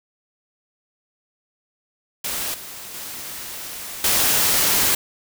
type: noise with level steps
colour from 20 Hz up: white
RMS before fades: -26 / -36 / -33 / -18 dBFS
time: 2.24-4.95 s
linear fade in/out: 5 ms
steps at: 2.54 / 2.94 / 4.04 s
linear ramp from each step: 2 ms
effects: none